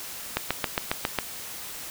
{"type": "click train", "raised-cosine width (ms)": 0.3, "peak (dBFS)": -7, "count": 7, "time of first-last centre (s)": [0.37, 1.187], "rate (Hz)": 7.34, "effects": ["white hiss -38 dBFS RMS until 1.9 s"]}